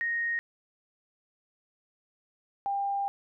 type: tone pair in turn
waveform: sine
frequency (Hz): 1864.7 / 797.3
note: A#6 / G5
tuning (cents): 0 / +29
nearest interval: octave + minor third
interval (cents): 1471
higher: first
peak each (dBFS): -27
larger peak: neither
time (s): 0.01-0.39 / 2.66-3.08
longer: second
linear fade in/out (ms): 0
effects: none